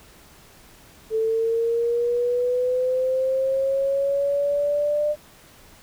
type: linear sweep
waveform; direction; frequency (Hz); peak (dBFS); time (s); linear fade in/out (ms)
sine; up; 440 to 599; -19; 1.1-5.16; 50
effects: pink hiss -50 dBFS RMS until 5.82 s